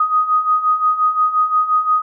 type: beating tone pair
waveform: sine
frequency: 1244.5 / 1250.2 Hz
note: D#6 / D#6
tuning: 0 / +8 cents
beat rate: 5.7 Hz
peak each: -19 / -14 dBFS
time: 0-2.02 s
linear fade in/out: 5 ms
effects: none